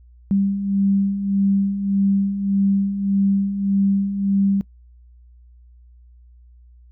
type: beating tone pair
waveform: sine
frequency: 196 / 197.7 Hz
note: G3 / G3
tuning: 0 / +15 cents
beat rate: 1.7 Hz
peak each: -24 / -17 dBFS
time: 0.31-4.61 s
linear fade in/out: 0 ms
effects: noise-tail reverb RT60 0.1 s tail -22 dB re dry + added 60 Hz sine -45 dBFS peak until 6.91 s